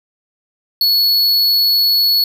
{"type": "tone", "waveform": "square", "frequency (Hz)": 4392, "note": "C#8", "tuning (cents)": -17, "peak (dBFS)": -11, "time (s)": [0.81, 2.24], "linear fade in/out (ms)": 2, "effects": []}